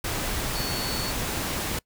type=tone in noise; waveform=sine; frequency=4435 Hz; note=C#8; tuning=in tune; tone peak=-32 dBFS; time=0.55-1.11 s; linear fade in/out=5 ms; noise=pink; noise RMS=-29 dBFS; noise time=0.04-1.79 s; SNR=-6 dB; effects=noise-tail reverb RT60 0.1 s tail -23 dB re dry